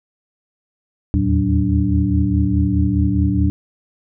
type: tone cluster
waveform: sine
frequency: 78.3 / 83.1 / 113.8 / 188 / 291.3 Hz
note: D#2 / E2 / A#2 / F#3 / D4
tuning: +11 / +15 / -41 / +28 / -14 cents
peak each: -20 dBFS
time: 1.14-3.5 s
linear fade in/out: 0 ms
effects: none